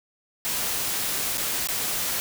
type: noise with dropouts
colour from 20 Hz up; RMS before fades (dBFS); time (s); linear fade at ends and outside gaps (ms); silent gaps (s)
white; -27; 0.45-2.2; 0; 1.373-1.379 / 1.672-1.687
effects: none